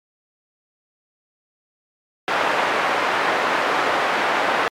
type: band-pass noise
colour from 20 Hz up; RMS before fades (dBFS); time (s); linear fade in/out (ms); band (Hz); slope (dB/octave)
pink; -20; 2.28-4.68; 0; 590 to 1900; 12
effects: MP3 96 kbps